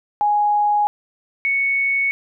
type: tone pair in turn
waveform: sine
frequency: 830.6 / 2217 Hz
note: G#5 / C#7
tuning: 0 / 0 cents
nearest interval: octave + perfect fourth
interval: 1700 cents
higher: second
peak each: -14 / -16 dBFS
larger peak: first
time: 0.21-0.87 / 1.45-2.11 s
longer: neither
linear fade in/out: 0 ms
effects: none